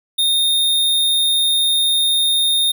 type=tone; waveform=square; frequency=3672 Hz; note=A#7; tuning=27 cents flat; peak=-14 dBFS; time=0.18-2.72 s; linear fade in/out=10 ms; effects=none